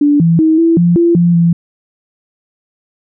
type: tone with pitch steps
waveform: sine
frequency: 291 / 166.3 / 317.5 / 331.4 / 172.8 / 340.8 / 172.6 / 169.4 Hz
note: D4 / E3 / D#4 / E4 / F3 / F4 / F3 / E3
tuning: -16 / +16 / +35 / +9 / -18 / -42 / -20 / +48 cents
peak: -6 dBFS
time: 0.01-1.53 s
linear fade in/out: 5 ms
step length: 190 ms
effects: none